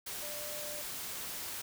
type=tone in noise; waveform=sine; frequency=594 Hz; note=D5; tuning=20 cents sharp; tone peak=-45 dBFS; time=0.22-0.82 s; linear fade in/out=10 ms; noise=white; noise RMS=-41 dBFS; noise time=0.06-1.62 s; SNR=-7 dB; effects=none